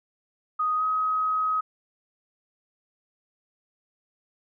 sine tone with pitch glide, 1246 to 1266.3 Hz, D#6 to D#6, +2 to +30 cents, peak -22 dBFS, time 0.59-1.61 s, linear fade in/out 10 ms, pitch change +28 cents, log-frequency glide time 0.77-0.83 s, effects none

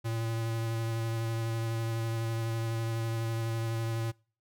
square tone with vibrato, 113.9 Hz, A#2, 40 cents flat, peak -31 dBFS, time 0.04-4.12 s, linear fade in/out 20 ms, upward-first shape sine, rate 12 Hz, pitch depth 15 cents each way, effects noise-tail reverb RT60 0.4 s tail -25 dB re dry

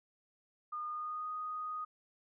sine tone with pitch glide, 1219 to 1243.2 Hz, D#6 to D#6, -36 to -2 cents, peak -37 dBFS, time 0.72-1.85 s, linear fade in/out 10 ms, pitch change +34 cents, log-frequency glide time 0.88-1.29 s, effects none

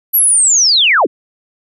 sine linear sweep, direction down, 12000 to 175.6 Hz, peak -7 dBFS, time 0.13-1.07 s, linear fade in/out 20 ms, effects none

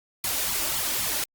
white noise with flanger, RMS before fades -27 dBFS, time 0.24-1.24 s, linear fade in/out 2 ms, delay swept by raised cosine 0.9 to 3.5 ms, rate 3.8 Hz, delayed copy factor +0.75, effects Opus 48 kbps

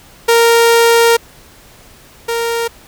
sawtooth tone pair in turn, 464.6 / 464.6 Hz, A#4 / A#4, -6 / -6 cents, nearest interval unison, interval 0 cents, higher neither, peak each -3 / -11 dBFS, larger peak first, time 0.28-1.17 / 2.28-2.68 s, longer first, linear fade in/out 10 ms, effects pink hiss -42 dBFS RMS until 2.87 s

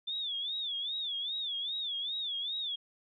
sine tone with vibrato, 3520 Hz, A7, in tune, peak -33 dBFS, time 0.07-2.76 s, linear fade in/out 10 ms, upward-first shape sine, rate 2.5 Hz, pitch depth 140 cents each way, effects none

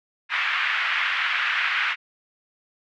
pink band-pass noise, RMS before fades -24 dBFS, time 0.29-1.96 s, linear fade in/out 50 ms, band 1400 to 2700 Hz, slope 24 dB/octave, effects none

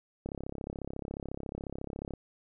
click train, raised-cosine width 2 ms, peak -24 dBFS, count 65, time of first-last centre 0.26-2.137 s, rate 34.1 Hz, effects none

